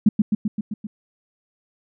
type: tone with echo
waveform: sine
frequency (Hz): 211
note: G#3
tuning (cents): +28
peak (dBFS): -9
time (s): 0.06-0.09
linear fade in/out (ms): 5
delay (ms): 130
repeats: 6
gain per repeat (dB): -3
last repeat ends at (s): 0.87
effects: none